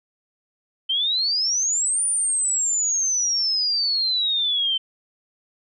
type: exponential two-way sweep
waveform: sine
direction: up then down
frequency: 3079 to 9490 to 3079 Hz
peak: -19 dBFS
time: 0.89-4.78 s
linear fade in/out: 10 ms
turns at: 2.05 s
effects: none